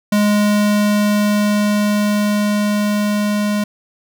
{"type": "tone with level ramp", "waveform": "square", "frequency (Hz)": 207.7, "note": "G#3", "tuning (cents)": 0, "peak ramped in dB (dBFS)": [-12, -16], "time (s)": [0.12, 3.64], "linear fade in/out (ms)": 5, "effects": []}